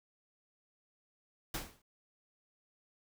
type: noise with exponential decay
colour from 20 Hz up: pink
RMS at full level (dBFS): -34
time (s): 1.54-1.82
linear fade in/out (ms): 5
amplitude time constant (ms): 59
effects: none